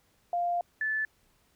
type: tone pair in turn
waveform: sine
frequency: 698.5 / 1743.4 Hz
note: F5 / A6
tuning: 0 / -16 cents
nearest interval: octave + major third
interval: 1584 cents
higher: second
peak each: -26 / -27 dBFS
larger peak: first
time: 0.33-0.61 / 0.81-1.05 s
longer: first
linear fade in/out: 2 ms
effects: pink hiss -68 dBFS RMS until 1.55 s